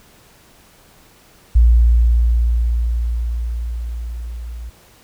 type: tone with level ramp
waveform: sine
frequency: 58.27 Hz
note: A#1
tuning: in tune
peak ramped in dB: -6 to -27 dBFS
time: 1.55-4.7 s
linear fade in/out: 10 ms
effects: pink hiss -49 dBFS RMS until 5.03 s